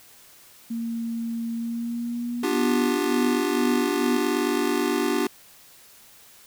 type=tone with pitch glide; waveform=sine; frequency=230.6 to 247.2 Hz; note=A#3 to B3; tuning=-19 to +2 cents; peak=-26 dBFS; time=0.7-4.17 s; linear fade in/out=10 ms; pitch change=+121 cents; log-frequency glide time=1.53-2.92 s
type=chord; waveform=square; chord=G dominant seventh; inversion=first; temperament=just; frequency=245 / 294 / 352.8 / 392 Hz; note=B3 / D4 / F4 / G4; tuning=-14 / +2 / +18 / 0 cents; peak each=-29 / -27 / -28 / -28 dBFS; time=2.43-5.27 s; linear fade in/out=5 ms
effects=white hiss -51 dBFS RMS until 6.46 s